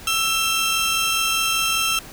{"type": "tone cluster", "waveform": "sawtooth", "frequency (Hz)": [1324, 2693, 3187], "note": ["E6", "E7", "G7"], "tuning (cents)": [7, 36, 28], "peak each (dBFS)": -20, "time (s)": [0.07, 1.99], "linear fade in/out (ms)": 2, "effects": ["pink hiss -40 dBFS RMS until 2.12 s"]}